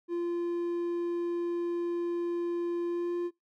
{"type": "tone with pitch glide", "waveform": "triangle", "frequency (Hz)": [345.3, 348.7], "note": ["F4", "F4"], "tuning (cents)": [-20, -3], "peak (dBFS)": -27, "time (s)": [0.08, 3.31], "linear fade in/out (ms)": 50, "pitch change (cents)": 17, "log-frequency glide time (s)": [2.87, 3.15], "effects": ["noise-tail reverb RT60 0.2 s tail -23 dB re dry"]}